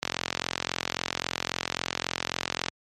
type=click train; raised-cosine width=0.2 ms; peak=-8 dBFS; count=117; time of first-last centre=0.03-2.684 s; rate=43.7 Hz; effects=high-pass 80 Hz 12 dB/octave + MP3 64 kbps